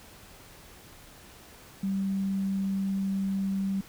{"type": "tone", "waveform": "sine", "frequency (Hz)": 194.4, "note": "G3", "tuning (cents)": -14, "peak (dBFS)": -26, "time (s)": [1.83, 3.81], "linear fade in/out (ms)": 5, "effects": ["pink hiss -51 dBFS RMS until 3.88 s"]}